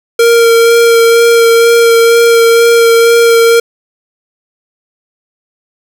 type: tone with vibrato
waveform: square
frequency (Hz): 463.6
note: A#4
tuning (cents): -10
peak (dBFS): -4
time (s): 0.19-3.6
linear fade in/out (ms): 5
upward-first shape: sine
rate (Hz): 2.1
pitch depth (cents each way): 12
effects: none